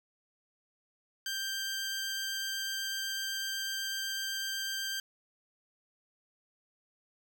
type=tone; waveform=15% pulse; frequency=1577 Hz; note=G6; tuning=10 cents sharp; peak=-27 dBFS; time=1.26-5 s; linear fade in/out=2 ms; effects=none